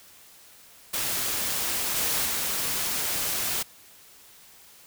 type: noise with level steps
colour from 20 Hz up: white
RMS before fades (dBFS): -28 / -26 / -28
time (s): 0.93-3.63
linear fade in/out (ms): 10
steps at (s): 1.95 / 2.25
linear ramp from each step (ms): 20
effects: white hiss -52 dBFS RMS until 4.86 s